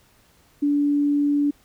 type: tone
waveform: sine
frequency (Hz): 288.9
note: D4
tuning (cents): -28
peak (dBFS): -17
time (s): 0.62-1.51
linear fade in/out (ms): 10
effects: pink hiss -58 dBFS RMS until 1.64 s